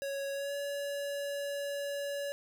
square tone with pitch glide, 554.4 to 567.4 Hz, C#5 to C#5, 0 to +40 cents, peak -35 dBFS, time 0.02-2.32 s, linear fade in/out 0 ms, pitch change +40 cents, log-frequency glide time 0.33-0.54 s, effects none

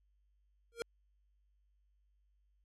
square tone with exponential growth, 466.2 Hz, A#4, in tune, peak -33 dBFS, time 0.72-0.82 s, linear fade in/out 0 ms, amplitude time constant 20 ms, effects added 50 Hz sine -70 dBFS peak until 2.64 s + AAC 32 kbps

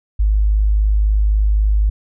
sine tone, 51.91 Hz, G#1, in tune, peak -11 dBFS, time 0.19-1.9 s, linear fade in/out 10 ms, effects none

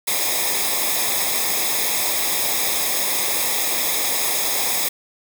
white noise with comb filter, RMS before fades -21 dBFS, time 0.07-4.89 s, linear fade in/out 10 ms, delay 0.68 ms, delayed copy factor -0.75, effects none

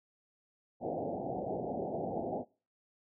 white low-pass noise, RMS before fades -36 dBFS, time 0.8-2.45 s, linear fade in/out 50 ms, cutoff 800 Hz, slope 96 dB/octave, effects noise-tail reverb RT60 0.4 s tail -25 dB re dry + high-pass 150 Hz 12 dB/octave

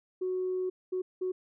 sine tone bursts at uneven times, 369.4 Hz, F#4, 3 cents flat, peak -28 dBFS, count 3, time 0.21-0.7 / 0.92-1.02 / 1.21-1.32 s, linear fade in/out 10 ms, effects tanh soft clip ceiling -24 dBFS

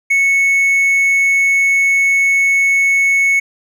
triangle tone, 2207 Hz, C#7, 8 cents flat, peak -8 dBFS, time 0.1-3.4 s, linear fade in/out 10 ms, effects none

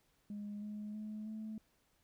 sine tone with pitch steps, 206.3 / 210 / 213.8 / 217.7 Hz, G#3 / G#3 / A3 / A3, -11 / +19 / -49 / -18 cents, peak -40 dBFS, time 0.3-1.58 s, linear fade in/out 2 ms, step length 320 ms, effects tanh soft clip ceiling -38 dBFS + pink hiss -75 dBFS RMS until 2.03 s

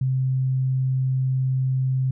sine tone, 130.81 Hz, C3, in tune, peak -19 dBFS, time 0.01-2.11 s, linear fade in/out 5 ms, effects none

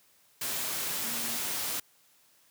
sine tone in noise, 233.1 Hz, A#3, in tune, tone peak -44 dBFS, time 1.04-1.37 s, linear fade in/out 5 ms, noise white, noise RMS -33 dBFS, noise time 0.41-1.8 s, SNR -14 dB, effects white hiss -64 dBFS RMS until 2.5 s + high-pass 100 Hz 12 dB/octave

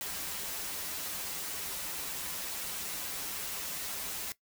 white noise with comb filter, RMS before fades -38 dBFS, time 0.01-4.32 s, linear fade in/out 0 ms, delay 8.4 ms, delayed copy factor -0.7, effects noise-tail reverb RT60 0.1 s tail -17 dB re dry

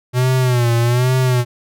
square tone with vibrato, 123.2 Hz, B2, 4 cents flat, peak -13 dBFS, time 0.13-1.45 s, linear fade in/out 50 ms, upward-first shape sine, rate 1.2 Hz, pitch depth 88 cents each way, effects none

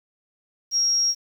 sine tone, 5600 Hz, F8, 4 cents sharp, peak -18 dBFS, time 0.71-1.15 s, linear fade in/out 50 ms, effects 8-bit

